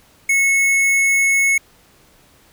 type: tone with hard clipping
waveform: triangle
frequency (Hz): 2194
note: C#7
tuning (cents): -18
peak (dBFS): -14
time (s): 0.29-1.58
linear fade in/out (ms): 5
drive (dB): 18
effects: pink hiss -52 dBFS RMS until 2.52 s